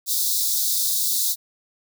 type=high-pass noise; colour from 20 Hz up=white; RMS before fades=-22 dBFS; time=0.06-1.36 s; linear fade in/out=50 ms; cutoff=3600 Hz; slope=96 dB/octave; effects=none